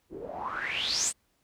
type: noise with low-pass filter sweep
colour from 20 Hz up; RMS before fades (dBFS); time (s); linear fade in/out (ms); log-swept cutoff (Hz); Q
white; -32; 0.09-1.13; 50; 310 to 8800; 9.3
effects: pink hiss -72 dBFS RMS until 1.43 s